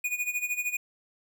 square tone with tremolo, 2460 Hz, D#7, 20 cents flat, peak -26 dBFS, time 0.04-0.77 s, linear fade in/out 5 ms, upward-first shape sine, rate 13 Hz, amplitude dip 80%, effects 11-bit

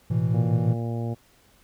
triangle chord, A suspended second, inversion none, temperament equal, 110 / 123.47 / 164.81 Hz, A2 / B2 / E3, 0 / 0 / 0 cents, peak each -23 dBFS, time 0.1-0.74 s, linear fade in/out 10 ms
harmonic tone, 116.54 Hz, A#2, in tune, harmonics 1 / 2 / 3 / 4 / 5 / 6 / 7, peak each -27 / -33 / -37 / -39 / -41 / -43 / -44 dBFS, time 0.33-1.15 s, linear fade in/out 20 ms
effects pink hiss -59 dBFS RMS until 1.63 s

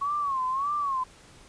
sine tone with vibrato, 1100 Hz, C#6, 14 cents flat, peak -25 dBFS, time 0.01-1.04 s, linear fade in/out 10 ms, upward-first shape sine, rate 1.7 Hz, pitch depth 130 cents each way, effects pink hiss -53 dBFS RMS until 1.48 s + resampled to 22050 Hz

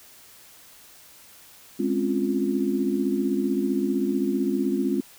sine chord, Db major seventh, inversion second, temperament equal, 207.7 / 261.6 / 277.2 / 349.2 Hz, Ab3 / C4 / Db4 / F4, 0 / 0 / 0 / 0 cents, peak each -27 dBFS, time 1.79-5.01 s, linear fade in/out 10 ms, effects white hiss -50 dBFS RMS until 5.18 s

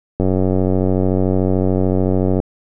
click train, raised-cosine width 2 ms, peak -4 dBFS, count 207, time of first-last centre 0.2-2.401 s, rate 93.6 Hz, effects none

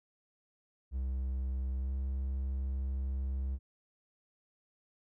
triangle tone with pitch glide, 65 to 66.52 Hz, C2 to C2, -11 to +29 cents, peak -30 dBFS, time 0.91-3.59 s, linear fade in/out 50 ms, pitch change +40 cents, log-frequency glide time 1.79-1.91 s, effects none

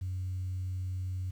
sine tone, 92.5 Hz, F#2, in tune, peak -31 dBFS, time 0.01-1.31 s, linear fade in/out 10 ms, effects tanh soft clip ceiling -29 dBFS + 10-bit

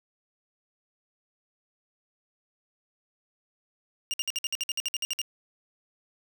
25% pulse tone bursts, 2818 Hz, F7, 15 cents sharp, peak -23 dBFS, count 14, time 4.11-5.216 s, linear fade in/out 0 ms, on 27 ms, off 56 ms, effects none

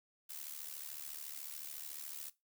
blue noise with amplitude modulation, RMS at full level -43 dBFS, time 0.29-2.3 s, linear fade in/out 10 ms, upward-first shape sine, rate 73.9 Hz, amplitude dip 80%, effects noise-tail reverb RT60 0.2 s tail -17 dB re dry

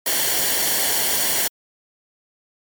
white noise with comb filter, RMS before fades -20 dBFS, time 0.06-1.48 s, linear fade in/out 5 ms, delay 0.79 ms, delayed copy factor -0.6, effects MP3 96 kbps

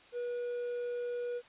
triangle tone, 484.4 Hz, B4, 34 cents flat, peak -32 dBFS, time 0.12-1.42 s, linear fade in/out 50 ms, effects white hiss -58 dBFS RMS until 1.48 s + resampled to 8000 Hz

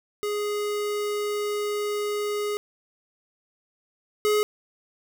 square tone pair in turn, 415.3 / 420.9 Hz, G#4 / G#4, 0 / +23 cents, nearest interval unison, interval 23 cents, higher second, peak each -26 / -20 dBFS, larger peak second, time 0.23-2.57 / 4.25-4.43 s, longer first, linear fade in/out 0 ms, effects none

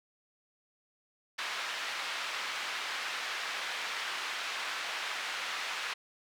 pink band-pass noise, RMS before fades -37 dBFS, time 1.38-5.94 s, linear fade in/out 10 ms, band 1300 to 3700 Hz, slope 12 dB/octave, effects none

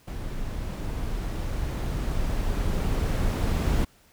brown noise with level ramp, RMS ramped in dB -33 to -22 dBFS, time 0.07-3.85 s, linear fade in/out 10 ms, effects pink hiss -59 dBFS RMS until 4.12 s

